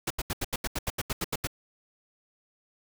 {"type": "noise bursts", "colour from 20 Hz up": "pink", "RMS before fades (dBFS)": -30, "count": 13, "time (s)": [0.07, 1.472], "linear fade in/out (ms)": 5, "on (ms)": 34, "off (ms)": 80, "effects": []}